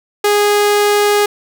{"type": "tone", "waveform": "sawtooth", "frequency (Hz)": 413, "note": "G#4", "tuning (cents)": -10, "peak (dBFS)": -6, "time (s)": [0.24, 1.26], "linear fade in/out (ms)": 5, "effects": []}